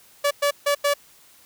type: tone bursts at uneven times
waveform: sawtooth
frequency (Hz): 574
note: D5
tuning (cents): -40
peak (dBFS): -14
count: 4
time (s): 0.24-0.31 / 0.42-0.51 / 0.66-0.75 / 0.84-0.94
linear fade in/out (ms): 10
effects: white hiss -53 dBFS RMS until 1.45 s